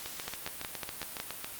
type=two click trains; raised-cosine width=0.2 ms; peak=-17 / -19 dBFS; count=6 / 11; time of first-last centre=0.28-1.201 / 0.06-1.445 s; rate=5.43 / 7.22 Hz; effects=white hiss -43 dBFS RMS until 1.59 s + Opus 48 kbps